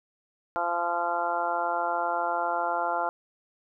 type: harmonic tone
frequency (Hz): 172.4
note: F3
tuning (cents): -22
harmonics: 2 / 3 / 4 / 5 / 6 / 7 / 8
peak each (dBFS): -40 / -35 / -30 / -30 / -34 / -39 / -32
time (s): 0.56-3.09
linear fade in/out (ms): 0
effects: none